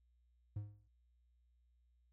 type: tone with exponential decay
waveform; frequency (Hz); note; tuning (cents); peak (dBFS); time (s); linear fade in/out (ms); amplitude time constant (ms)
triangle; 103.5; G#2; -5; -35; 0.56-0.88; 5; 68
effects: added 60 Hz sine -70 dBFS peak until 2.12 s